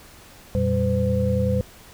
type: tone cluster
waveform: sine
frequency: 87.7 / 118.1 / 195.2 / 508 Hz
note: F2 / A#2 / G3 / B4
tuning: +8 / +23 / -7 / +49 cents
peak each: -24 dBFS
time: 0.55-1.61 s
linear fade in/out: 0 ms
effects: pink hiss -47 dBFS RMS until 1.93 s